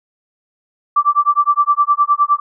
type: tone with tremolo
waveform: sine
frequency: 1168 Hz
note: D6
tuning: 10 cents flat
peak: -7 dBFS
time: 0.96-2.4 s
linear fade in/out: 5 ms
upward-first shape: sine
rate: 9.7 Hz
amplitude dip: 100%
effects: none